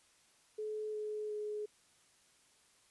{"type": "tone with pitch steps", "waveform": "sine", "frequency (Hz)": [428.7, 425, 421.3], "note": ["A4", "G#4", "G#4"], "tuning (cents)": [-45, 40, 25], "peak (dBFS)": -37, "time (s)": [0.58, 1.66], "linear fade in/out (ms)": 10, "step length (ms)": 360, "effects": ["white hiss -68 dBFS RMS until 2.9 s", "resampled to 24000 Hz"]}